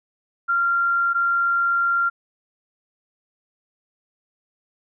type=tone pair in turn; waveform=sine; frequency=1384 / 1384 Hz; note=F6 / F6; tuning=-16 / -16 cents; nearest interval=unison; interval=0 cents; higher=neither; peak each=-17 dBFS; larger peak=neither; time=0.48-1.14 / 1.14-2.1 s; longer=second; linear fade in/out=20 ms; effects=none